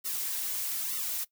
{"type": "noise with flanger", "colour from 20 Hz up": "blue", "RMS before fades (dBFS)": -33, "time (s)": [0.04, 1.25], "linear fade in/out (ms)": 20, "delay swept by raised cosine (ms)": [1.2, 5.7], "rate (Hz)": 1.1, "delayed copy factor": -0.9, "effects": ["noise-tail reverb RT60 0.1 s tail -19 dB re dry"]}